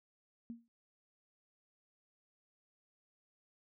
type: tone with exponential decay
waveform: sine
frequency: 233.1 Hz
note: A#3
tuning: in tune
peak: -39 dBFS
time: 0.5-0.68 s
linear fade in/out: 0 ms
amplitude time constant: 38 ms
effects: none